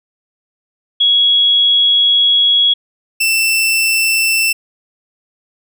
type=tone pair in turn; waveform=sine / sawtooth; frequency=3334 / 2671 Hz; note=G#7 / E7; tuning=+6 / +22 cents; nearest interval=major third; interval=384 cents; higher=first; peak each=-8 dBFS; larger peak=neither; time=1-2.74 / 3.2-4.53 s; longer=first; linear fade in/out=10 ms; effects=none